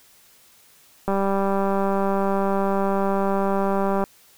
click train, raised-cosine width 1 ms, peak -10 dBFS, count 581, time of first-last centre 1.08-4.039 s, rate 196 Hz, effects white hiss -54 dBFS RMS until 4.37 s

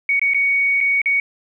sine tone with dropouts, 2236 Hz, C#7, 14 cents sharp, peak -14 dBFS, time 0.09-1.2 s, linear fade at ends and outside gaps 2 ms, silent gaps 0.195-0.215 / 0.336-0.345 / 0.805-0.81 / 1.017-1.058 s, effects 9-bit

